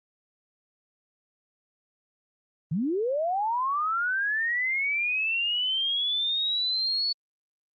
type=linear sweep; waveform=sine; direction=up; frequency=138.59 to 4453 Hz; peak=-24 dBFS; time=2.71-7.13 s; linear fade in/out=10 ms; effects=Opus 32 kbps